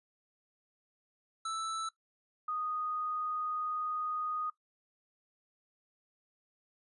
square / sine tone pair in turn, 1318.5 / 1240.2 Hz, E6 / D#6, 0 / -6 cents, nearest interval minor second, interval 106 cents, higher first, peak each -35 / -33 dBFS, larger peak second, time 1.45-1.89 / 2.48-4.5 s, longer second, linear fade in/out 5 ms, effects noise-tail reverb RT60 0.1 s tail -17 dB re dry + resampled to 24000 Hz

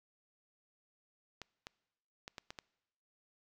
clicks, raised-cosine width 0.2 ms, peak -27 dBFS, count 6, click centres 1.417 / 1.669 / 2.279 / 2.382 / 2.505 / 2.588 s, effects noise-tail reverb RT60 1.0 s tail -24 dB re dry

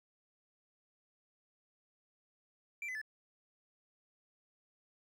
triangle tone with pitch steps, 2349 / 2021 / 1739.5 Hz, D7 / B6 / A6, 0 / +39 / -20 cents, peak -37 dBFS, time 2.82-3.015 s, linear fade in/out 2 ms, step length 65 ms, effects none

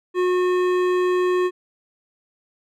triangle tone with hard clipping, 362.7 Hz, F#4, 34 cents flat, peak -19 dBFS, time 0.14-1.51 s, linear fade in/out 50 ms, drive 17 dB, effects none

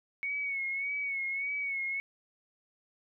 sine tone with vibrato, 2217 Hz, C#7, in tune, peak -31 dBFS, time 0.23-2 s, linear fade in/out 0 ms, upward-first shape sine, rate 1.7 Hz, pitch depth 52 cents each way, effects none

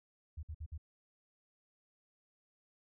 sine tone bursts, 77.78 Hz, D#2, in tune, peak -40 dBFS, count 4, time 0.37-0.779 s, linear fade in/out 10 ms, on 61 ms, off 55 ms, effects none

